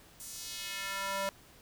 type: tone with high-pass filter sweep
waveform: square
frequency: 196 Hz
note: G3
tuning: in tune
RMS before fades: -38 dBFS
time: 0.2-1.29 s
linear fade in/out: 0 ms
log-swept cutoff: 8700 to 590 Hz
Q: 1.2
effects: pink hiss -58 dBFS RMS until 1.61 s